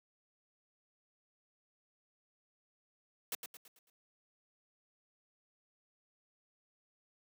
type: noise with echo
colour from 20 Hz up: white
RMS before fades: -38 dBFS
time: 3.32-3.35 s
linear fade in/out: 2 ms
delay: 110 ms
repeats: 5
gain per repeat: -7 dB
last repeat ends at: 3.9 s
effects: high-pass 200 Hz 12 dB/octave